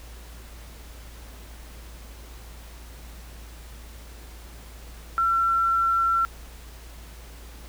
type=tone; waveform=sine; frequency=1353 Hz; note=E6; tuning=45 cents sharp; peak=-19 dBFS; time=5.18-6.25 s; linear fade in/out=0 ms; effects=added 57 Hz sine -41 dBFS peak until 7.68 s + pink hiss -48 dBFS RMS until 7.68 s